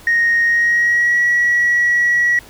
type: tone with pitch glide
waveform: sine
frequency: 1864.7 to 1926 Hz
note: A#6 to B6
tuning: 0 to -44 cents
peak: -10 dBFS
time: 0.07-2.39 s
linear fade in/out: 2 ms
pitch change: +56 cents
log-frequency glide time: 0.45-1.2 s
effects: tanh soft clip ceiling -8 dBFS + pink hiss -42 dBFS RMS until 2.49 s